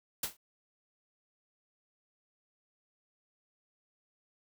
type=noise with exponential decay; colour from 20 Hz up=white; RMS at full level=-29 dBFS; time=0.23-0.37 s; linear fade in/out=5 ms; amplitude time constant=29 ms; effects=none